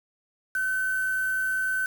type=tone with quantisation; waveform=sine; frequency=1523 Hz; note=F#6; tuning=50 cents sharp; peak=-24 dBFS; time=0.55-1.86 s; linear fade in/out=2 ms; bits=6; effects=none